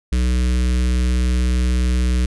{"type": "tone with notch filter", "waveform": "square", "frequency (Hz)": 61.74, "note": "B1", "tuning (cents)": 0, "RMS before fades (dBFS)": -17, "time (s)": [0.12, 2.26], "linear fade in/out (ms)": 5, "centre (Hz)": 790, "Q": 0.53, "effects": ["resampled to 24000 Hz"]}